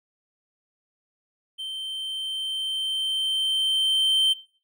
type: tone with level ramp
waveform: triangle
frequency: 3114 Hz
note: G7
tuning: 12 cents flat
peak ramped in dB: -29 to -15 dBFS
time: 1.58-4.34 s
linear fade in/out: 20 ms
effects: noise-tail reverb RT60 0.4 s tail -20 dB re dry